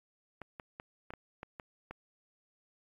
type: clicks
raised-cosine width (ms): 0.5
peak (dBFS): -28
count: 8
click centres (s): 0.417 / 0.598 / 0.799 / 1.105 / 1.137 / 1.431 / 1.598 / 1.91
effects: AAC 64 kbps